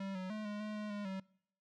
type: tone with pitch steps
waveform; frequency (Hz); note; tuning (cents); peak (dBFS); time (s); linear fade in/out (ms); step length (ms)
square; 194.6 / 185.8 / 214.2 / 207.9 / 212.5 / 210.9 / 205.6 / 191; G3 / F#3 / A3 / G#3 / G#3 / G#3 / G#3 / G3; -12 / +7 / -46 / +2 / +40 / +27 / -17 / -45; -40; 0-1.2; 5; 150
effects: noise-tail reverb RT60 0.7 s tail -24 dB re dry + low-pass 4000 Hz 12 dB/octave